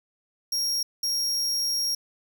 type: tone bursts at uneven times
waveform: 40% pulse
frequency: 5588 Hz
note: F8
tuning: in tune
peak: -23 dBFS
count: 2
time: 0.52-0.83 / 1.03-1.95 s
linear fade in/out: 5 ms
effects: none